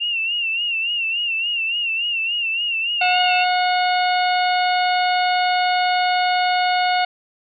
sine tone with vibrato, 2759 Hz, F7, 22 cents flat, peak -19 dBFS, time 0-3.45 s, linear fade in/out 20 ms, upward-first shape sine, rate 3.5 Hz, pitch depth 77 cents each way
harmonic tone, 726 Hz, F#5, 33 cents flat, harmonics 1 / 2 / 3 / 4 / 5 / 6, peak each -17 / -25 / -26 / -28 / -31 / -30 dBFS, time 3.01-7.05 s, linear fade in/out 5 ms
effects none

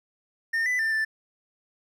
triangle tone with pitch steps, 1821 / 1994 / 1787 / 1765 Hz, A#6 / B6 / A6 / A6, -41 / +16 / +26 / +5 cents, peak -21 dBFS, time 0.53-1.05 s, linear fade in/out 10 ms, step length 130 ms, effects none

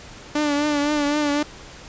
sawtooth tone with vibrato, 293.7 Hz, D4, in tune, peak -15 dBFS, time 0.35-1.43 s, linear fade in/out 5 ms, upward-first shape triangle, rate 3.9 Hz, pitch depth 53 cents each way, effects pink hiss -41 dBFS RMS until 1.88 s + resampled to 16000 Hz

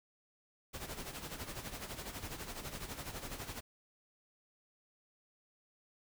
pink noise with tremolo, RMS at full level -42 dBFS, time 0.73-3.61 s, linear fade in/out 20 ms, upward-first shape sine, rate 12 Hz, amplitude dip 65%, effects none

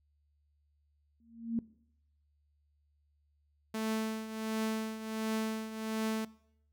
sine tone with exponential growth, 230 Hz, A#3, 23 cents flat, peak -26 dBFS, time 1.2-1.59 s, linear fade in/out 2 ms, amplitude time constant 83 ms
sawtooth tone with tremolo, 220 Hz, A3, in tune, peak -27 dBFS, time 3.74-6.25 s, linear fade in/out 5 ms, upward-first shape triangle, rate 1.4 Hz, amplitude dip 75%
effects noise-tail reverb RT60 0.7 s tail -21 dB re dry + added 73 Hz sine -70 dBFS peak until 6.72 s

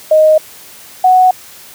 sine tone pair in turn, 622.3 / 740 Hz, D#5 / F#5, 0 / 0 cents, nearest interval minor third, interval 300 cents, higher second, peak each -4 dBFS, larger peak neither, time 0.11-0.38 / 1.04-1.31 s, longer neither, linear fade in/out 5 ms, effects white hiss -36 dBFS RMS until 1.74 s + high-pass 60 Hz 12 dB/octave

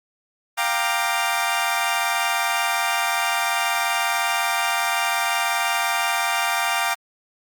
20% pulse chord, G minor seventh, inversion third, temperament equal with one note detuned, 698.5 / 784 / 932.3 / 1186.3 Hz, F5 / G5 / Bb5 / D6, 0 / 0 / 0 / +17 cents, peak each -21 dBFS, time 0.57-6.95 s, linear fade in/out 20 ms, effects Opus 48 kbps

